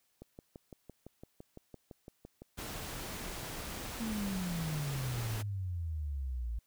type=click train; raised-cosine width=2 ms; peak=-34 dBFS; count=22; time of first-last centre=0.22-3.773 s; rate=5.91 Hz
type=noise; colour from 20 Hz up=pink; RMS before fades=-42 dBFS; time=2.57-5.43 s; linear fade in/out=20 ms
type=exponential sweep; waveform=sine; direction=down; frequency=229.8 to 55 Hz; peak=-34 dBFS; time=4-6.59 s; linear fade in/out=5 ms
effects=white hiss -75 dBFS RMS until 6.66 s